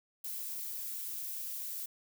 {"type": "noise", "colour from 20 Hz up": "violet", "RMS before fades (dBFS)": -40, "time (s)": [0.24, 1.86], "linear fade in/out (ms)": 5, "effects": []}